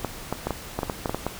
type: clicks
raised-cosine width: 1 ms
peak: -11 dBFS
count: 11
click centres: 0.047 / 0.326 / 0.47 / 0.507 / 0.79 / 0.832 / 0.898 / 1.058 / 1.095 / 1.146 / 1.266 s
effects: pink hiss -39 dBFS RMS until 1.39 s